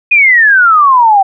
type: exponential sweep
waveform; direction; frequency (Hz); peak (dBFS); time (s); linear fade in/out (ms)
sine; down; 2500 to 760; -3; 0.11-1.23; 10
effects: none